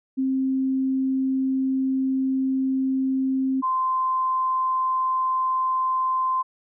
sine tone pair in turn, 264.5 / 1038 Hz, C4 / C6, +19 / -14 cents, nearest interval 2 octaves, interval 2367 cents, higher second, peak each -20 dBFS, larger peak neither, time 0.17-3.62 / 3.62-6.43 s, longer first, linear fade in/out 20 ms, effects none

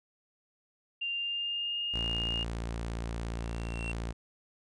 sine tone with pitch glide, 2790 to 2835 Hz, F7 to F7, -2 to +25 cents, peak -31 dBFS, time 1.01-2.44 s, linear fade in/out 10 ms, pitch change +27 cents, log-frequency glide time 1.12-1.79 s
sawtooth tone, 57.2 Hz, A#1, 32 cents flat, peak -30 dBFS, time 1.93-4.13 s, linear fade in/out 20 ms
triangle tone with exponential growth, 2728 Hz, F7, 41 cents flat, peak -33 dBFS, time 3.32-3.92 s, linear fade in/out 5 ms, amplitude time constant 130 ms
effects resampled to 22050 Hz

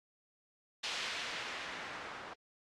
blue noise with low-pass filter sweep, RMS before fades -42 dBFS, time 0.83-2.34 s, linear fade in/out 10 ms, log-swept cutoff 3600 to 1100 Hz, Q 0.98, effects low-pass 7000 Hz 12 dB/octave + AAC 64 kbps

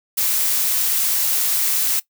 blue noise, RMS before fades -19 dBFS, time 0.17-2 s, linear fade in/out 10 ms, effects noise-tail reverb RT60 0.1 s tail -18 dB re dry

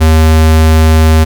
square tone, 79.3 Hz, D#2, 33 cents sharp, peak -4 dBFS, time 0-1.25 s, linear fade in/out 20 ms, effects none

